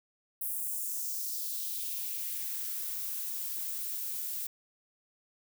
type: noise with high-pass filter sweep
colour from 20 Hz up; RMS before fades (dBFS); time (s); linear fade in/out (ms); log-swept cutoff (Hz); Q
violet; -36; 0.41-4.47; 5; 11000 to 270; 1.8
effects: none